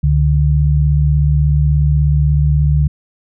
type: tone pair together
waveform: sine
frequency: 70.34 / 146.83 Hz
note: C#2 / D3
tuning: +26 / 0 cents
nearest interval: octave + minor second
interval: 1274 cents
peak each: -12 dBFS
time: 0.03-2.88 s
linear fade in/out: 10 ms
effects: none